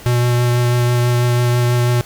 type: tone with vibrato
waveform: square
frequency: 121.6 Hz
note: B2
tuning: 26 cents flat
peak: -13 dBFS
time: 0.06-2.01 s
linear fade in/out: 0 ms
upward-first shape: triangle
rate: 6.1 Hz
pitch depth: 14 cents each way
effects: pink hiss -38 dBFS RMS until 2.05 s